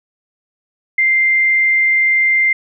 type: tone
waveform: sine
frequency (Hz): 2093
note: C7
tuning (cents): 0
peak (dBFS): -10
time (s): 0.98-2.53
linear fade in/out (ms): 5
effects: none